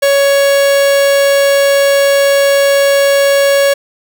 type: tone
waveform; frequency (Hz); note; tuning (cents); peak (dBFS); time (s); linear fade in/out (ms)
45% pulse; 558; C#5; +11; -7; 0.02-3.74; 10
effects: none